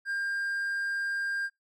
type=tone; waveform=triangle; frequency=1601 Hz; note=G6; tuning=36 cents sharp; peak=-27 dBFS; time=0.05-1.5 s; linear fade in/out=50 ms; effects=noise-tail reverb RT60 0.2 s tail -26 dB re dry

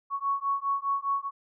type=beating tone pair; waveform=sine; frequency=1108.7 / 1113.6 Hz; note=C#6 / C#6; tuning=0 / +8 cents; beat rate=4.9 Hz; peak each=-29 dBFS; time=0.1-1.31 s; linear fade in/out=50 ms; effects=none

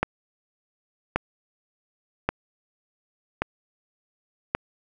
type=click train; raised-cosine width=0.5 ms; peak=-6 dBFS; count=5; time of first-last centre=0.03-4.55 s; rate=0.885 Hz; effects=none

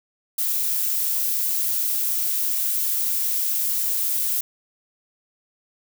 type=noise; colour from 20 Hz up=violet; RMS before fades=-23 dBFS; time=0.38-4.41 s; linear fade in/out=5 ms; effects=none

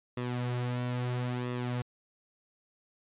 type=tone with flanger; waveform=sawtooth; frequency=123.47 Hz; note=B2; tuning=in tune; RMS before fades=-33 dBFS; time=0.17-1.82 s; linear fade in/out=5 ms; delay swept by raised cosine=1.3 to 5.7 ms; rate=0.75 Hz; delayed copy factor=-0.6; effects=resampled to 8000 Hz

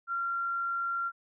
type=tone; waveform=sine; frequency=1377 Hz; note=F6; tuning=25 cents flat; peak=-29 dBFS; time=0.07-1.12 s; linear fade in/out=50 ms; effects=none

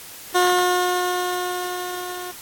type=tone with level ramp; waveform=15% pulse; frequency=360 Hz; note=F#4; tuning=47 cents flat; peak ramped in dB=-8 to -24 dBFS; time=0.34-2.32 s; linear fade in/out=20 ms; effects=white hiss -39 dBFS RMS until 2.41 s + AAC 64 kbps

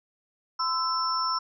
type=tone cluster; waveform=sine; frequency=1022 / 1322 / 5380 Hz; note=C6 / E6 / E8; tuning=-41 / +5 / +34 cents; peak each=-29 / -28 / -30 dBFS; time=0.59-1.39 s; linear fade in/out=10 ms; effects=none

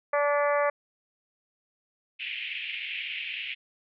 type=harmonic tone; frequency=289.3 Hz; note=D4; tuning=26 cents flat; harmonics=2 / 3 / 4 / 5 / 6 / 7 / 8; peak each=-24 / -32 / -29 / -37 / -34 / -35 / -41 dBFS; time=0.13-0.7 s; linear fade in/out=5 ms
type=band-pass noise; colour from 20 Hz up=pink; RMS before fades=-35 dBFS; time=2.19-3.55 s; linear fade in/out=20 ms; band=2200 to 3000 Hz; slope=48 dB/octave
effects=none

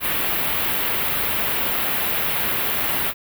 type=band-stop noise; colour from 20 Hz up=white; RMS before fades=-22 dBFS; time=0-3.14 s; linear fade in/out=50 ms; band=3300 to 13000 Hz; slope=24 dB/octave; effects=none

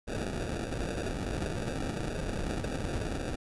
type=noise with sample-and-hold; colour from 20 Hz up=pink; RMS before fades=-34 dBFS; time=0.07-3.36 s; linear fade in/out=20 ms; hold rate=1050 Hz; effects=resampled to 24000 Hz

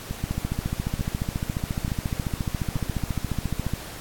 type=two click trains; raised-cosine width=5 ms; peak=-13 / -16 dBFS; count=51 / 4; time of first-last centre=0.24-3.737 / 0.11-2.765 s; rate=14.3 / 1.13 Hz; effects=pink hiss -39 dBFS RMS until 4 s + AAC 64 kbps

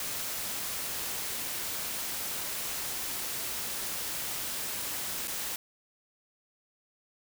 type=noise with dropouts; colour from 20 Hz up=white; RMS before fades=-35 dBFS; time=0-5.56 s; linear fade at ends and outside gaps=2 ms; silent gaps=5.274-5.279 s; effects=none

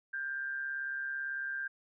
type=tone with amplitude modulation; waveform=sine; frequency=1587 Hz; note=G6; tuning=21 cents sharp; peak=-32 dBFS; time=0.13-1.68 s; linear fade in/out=10 ms; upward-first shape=sine; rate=138 Hz; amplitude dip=50%; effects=none

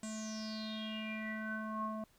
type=tone with low-pass filter sweep; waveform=square; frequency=217.5 Hz; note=A3; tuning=20 cents flat; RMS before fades=-41 dBFS; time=0.03-2.04 s; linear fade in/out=2 ms; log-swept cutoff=8000 to 860 Hz; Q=9.1; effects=pink hiss -69 dBFS RMS until 2.18 s

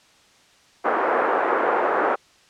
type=band-pass noise; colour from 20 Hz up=pink; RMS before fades=-21 dBFS; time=0.84-2.16 s; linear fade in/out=20 ms; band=390 to 1500 Hz; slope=24 dB/octave; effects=white hiss -55 dBFS RMS until 2.49 s + low-pass 6000 Hz 12 dB/octave

